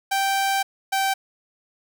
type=tone pair in turn; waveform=sawtooth; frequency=782 / 777 Hz; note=G5 / G5; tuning=-4 / -16 cents; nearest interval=unison; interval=12 cents; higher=first; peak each=-16 dBFS; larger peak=neither; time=0.11-0.63 / 0.92-1.14 s; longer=first; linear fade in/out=10 ms; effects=none